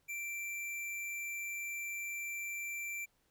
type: tone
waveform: square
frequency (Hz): 2349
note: D7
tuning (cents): 0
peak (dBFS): -39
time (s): 0.08-3.06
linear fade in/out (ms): 20
effects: pink hiss -75 dBFS RMS until 3.3 s